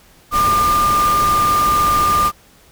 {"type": "tone in noise", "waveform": "sine", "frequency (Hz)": 1200, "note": "D6", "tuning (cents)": 37, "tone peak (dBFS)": -12, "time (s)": [0.31, 2.32], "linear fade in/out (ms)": 50, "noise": "pink", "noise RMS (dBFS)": -23, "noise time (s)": [0.31, 2.32], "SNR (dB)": 8, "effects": ["pink hiss -49 dBFS RMS until 2.71 s"]}